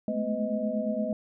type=tone cluster; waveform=sine; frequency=212.2 / 220.8 / 251.1 / 505 / 627 Hz; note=G#3 / A3 / B3 / B4 / D#5; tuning=+38 / +6 / +29 / +39 / +13 cents; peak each=-33 / -31 / -36 / -37 / -31 dBFS; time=0.08-1.13 s; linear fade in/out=2 ms; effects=none